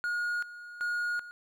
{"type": "tone with tremolo", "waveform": "triangle", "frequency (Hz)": 1437, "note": "F6", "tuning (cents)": 49, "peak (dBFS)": -27, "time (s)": [0.04, 1.31], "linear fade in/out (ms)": 0, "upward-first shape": "square", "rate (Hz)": 1.3, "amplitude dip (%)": 80, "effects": []}